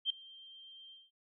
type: tone with ADSR envelope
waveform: sine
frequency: 3156 Hz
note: G7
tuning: 11 cents sharp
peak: -27 dBFS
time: 0.05-1.11 s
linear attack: 50 ms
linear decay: 5 ms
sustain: -24 dB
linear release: 200 ms
effects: none